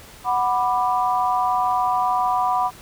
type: chord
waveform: sine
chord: B minor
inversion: second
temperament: just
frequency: 740.8 / 987.8 / 1185.3 Hz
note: F#5 / B5 / D6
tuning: +2 / 0 / +16 cents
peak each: -21 / -21 / -25 dBFS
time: 0.24-2.71 s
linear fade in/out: 50 ms
effects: pink hiss -44 dBFS RMS until 2.81 s